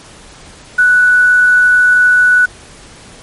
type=tone with quantisation; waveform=sine; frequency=1480 Hz; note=F#6; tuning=in tune; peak=-5 dBFS; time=0.78-2.46 s; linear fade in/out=10 ms; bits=5; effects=pink hiss -37 dBFS RMS until 3.22 s + MP3 48 kbps